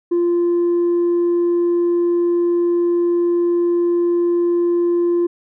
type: tone with tanh clipping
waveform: triangle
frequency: 346.5 Hz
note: F4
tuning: 14 cents flat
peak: -14 dBFS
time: 0.11-5.27 s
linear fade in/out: 10 ms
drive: 6 dB
effects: none